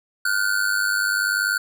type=ring-modulated tone; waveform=square; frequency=1475 Hz; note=F#6; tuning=6 cents flat; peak=-17 dBFS; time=0.25-1.58 s; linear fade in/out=5 ms; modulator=50.2 Hz; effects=none